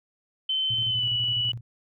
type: tone with pitch glide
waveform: sine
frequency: 3073 to 2950 Hz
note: G7 to F#7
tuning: -35 to -6 cents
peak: -23 dBFS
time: 0.49-1.52 s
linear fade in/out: 5 ms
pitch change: -71 cents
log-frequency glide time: 0.86-1.07 s
type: tone with tremolo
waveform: sine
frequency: 117.8 Hz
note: A#2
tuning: 19 cents sharp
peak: -31 dBFS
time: 0.7-1.61 s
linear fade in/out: 5 ms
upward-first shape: square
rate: 12 Hz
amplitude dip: 65%
effects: none